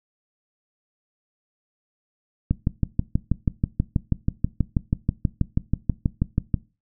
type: click train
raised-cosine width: 5 ms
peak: -7 dBFS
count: 26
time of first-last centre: 2.51-6.542 s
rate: 6.2 Hz
effects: noise-tail reverb RT60 0.3 s tail -20 dB re dry